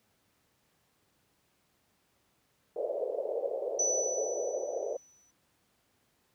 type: band-pass noise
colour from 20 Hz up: white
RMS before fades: -34 dBFS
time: 2.76-4.97 s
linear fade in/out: 5 ms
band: 440 to 590 Hz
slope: 48 dB/octave
type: tone with exponential decay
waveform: sine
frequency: 5970 Hz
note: F#8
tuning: 15 cents sharp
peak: -25 dBFS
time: 3.79-5.31 s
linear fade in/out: 5 ms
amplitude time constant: 330 ms
effects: pink hiss -72 dBFS RMS until 6.34 s + high-pass 80 Hz 12 dB/octave